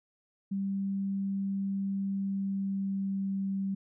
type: tone with pitch glide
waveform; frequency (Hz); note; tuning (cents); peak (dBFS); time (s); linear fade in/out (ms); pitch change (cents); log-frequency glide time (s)
sine; 196 to 194.65; G3 to G3; 0 to -12; -29; 0.51-3.75; 10; -12; 2.13-3.49
effects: none